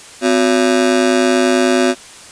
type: ring-modulated tone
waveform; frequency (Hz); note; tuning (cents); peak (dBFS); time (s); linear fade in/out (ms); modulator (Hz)
30% pulse; 311.1; D#4; 0; -5; 0.21-1.95; 50; 54.6
effects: white hiss -37 dBFS RMS until 2.31 s + resampled to 22050 Hz